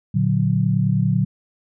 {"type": "chord", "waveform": "sine", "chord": "Bb augmented", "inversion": "none", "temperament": "equal", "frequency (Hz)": [116.54, 146.83, 185], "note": ["Bb2", "D3", "F#3"], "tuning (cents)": [0, 0, 0], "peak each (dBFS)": -20, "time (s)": [0.14, 1.25], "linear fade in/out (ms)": 10, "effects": []}